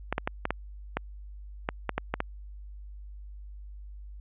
clicks, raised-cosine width 0.5 ms, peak -12 dBFS, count 11, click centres 0.126 / 0.181 / 0.275 / 0.454 / 0.506 / 0.97 / 1.689 / 1.893 / 1.98 / 2.14 / 2.204 s, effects added 50 Hz sine -41 dBFS peak until 4.2 s + resampled to 8000 Hz

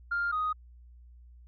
sine tone pair in turn, 1400 / 1247.3 Hz, F6 / D#6, +4 / +4 cents, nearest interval major second, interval 200 cents, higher first, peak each -26 dBFS, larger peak neither, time 0.11-0.32 / 0.32-0.53 s, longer neither, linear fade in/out 10 ms, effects tanh soft clip ceiling -23 dBFS + added 60 Hz sine -50 dBFS peak until 1.47 s

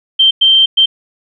sine tone bursts at uneven times, 3136 Hz, G7, in tune, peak -5 dBFS, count 3, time 0.19-0.31 / 0.41-0.66 / 0.77-0.86 s, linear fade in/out 10 ms, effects none

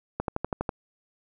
click train, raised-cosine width 1 ms, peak -13 dBFS, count 7, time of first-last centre 0.2-0.692 s, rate 12.2 Hz, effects none

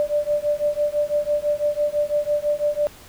sine beating tone pair, 587.3 / 593.3 Hz, D5 / D5, 0 / +18 cents, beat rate 6 Hz, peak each -22 dBFS, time 0-2.87 s, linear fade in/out 0 ms, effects pink hiss -45 dBFS RMS until 3.08 s

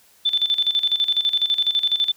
sine tone with tremolo, 3528 Hz, A7, 4 cents sharp, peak -15 dBFS, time 0.25-2.12 s, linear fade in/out 10 ms, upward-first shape square, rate 12 Hz, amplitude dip 75%, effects white hiss -55 dBFS RMS until 2.16 s

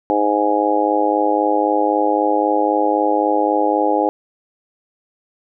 harmonic tone, 103.83 Hz, G#2, in tune, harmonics 3 / 4 / 5 / 6 / 7 / 8, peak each -20 / -23 / -20 / -24 / -24 / -18 dBFS, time 0.1-4.09 s, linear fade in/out 0 ms, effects none

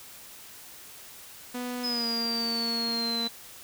sawtooth tone with pitch glide, 246.9 to 231.7 Hz, B3 to A#3, 0 to -10 cents, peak -28 dBFS, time 1.54-3.28 s, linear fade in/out 10 ms, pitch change -110 cents, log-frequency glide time 1.82-2.06 s
sine exponential sweep, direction down, 5110 to 3978 Hz, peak -28 dBFS, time 1.83-3.29 s, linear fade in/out 20 ms
effects white hiss -47 dBFS RMS until 3.63 s

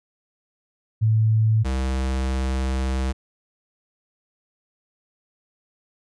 sine / square tone pair in turn, 110 / 65.41 Hz, A2 / C2, 0 / 0 cents, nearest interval major sixth, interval 900 cents, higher first, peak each -15 / -22 dBFS, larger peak first, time 1.01-1.64 / 1.64-3.13 s, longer second, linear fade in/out 20 ms, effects resampled to 22050 Hz

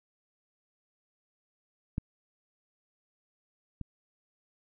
clicks, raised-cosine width 5 ms, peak -18 / -25 dBFS, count 2, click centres 1.981 / 3.813 s, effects none

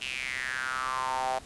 sawtooth tone with high-pass filter sweep, 130 Hz, C3, 11 cents flat, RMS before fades -32 dBFS, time 0.01-1.39 s, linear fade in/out 10 ms, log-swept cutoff 2800 to 700 Hz, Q 6.4, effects pink hiss -50 dBFS RMS until 1.45 s + resampled to 24000 Hz

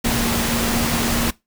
sine tone in noise, 233.1 Hz, A#3, in tune, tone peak -23 dBFS, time 0.04-1.31 s, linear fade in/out 10 ms, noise pink, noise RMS -21 dBFS, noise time 0.04-1.31 s, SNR -5 dB, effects noise-tail reverb RT60 0.2 s tail -21 dB re dry

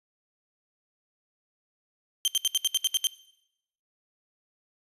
sawtooth tone bursts, 3136 Hz, G7, in tune, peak -18 dBFS, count 9, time 2.25-3.07 s, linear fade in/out 0 ms, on 28 ms, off 71 ms, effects noise-tail reverb RT60 0.8 s tail -20 dB re dry + resampled to 32000 Hz

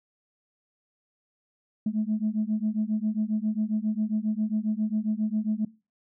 sine beating tone pair, 211.6 / 219 Hz, G#3 / A3, +33 / -8 cents, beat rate 7.4 Hz, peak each -26 / -27 dBFS, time 1.86-5.65 s, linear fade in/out 5 ms, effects noise-tail reverb RT60 0.3 s tail -21 dB re dry + tanh soft clip ceiling -18 dBFS

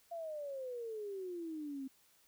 sine exponential sweep, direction down, 691 to 261.6 Hz, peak -40 dBFS, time 0.11-1.88 s, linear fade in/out 10 ms, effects white hiss -69 dBFS RMS until 2.27 s

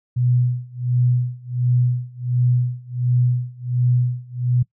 sine tone with tremolo, 123.6 Hz, B2, 2 cents sharp, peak -13 dBFS, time 0.16-4.63 s, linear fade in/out 10 ms, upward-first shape sine, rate 1.4 Hz, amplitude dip 95%, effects noise-tail reverb RT60 0.1 s tail -21 dB re dry

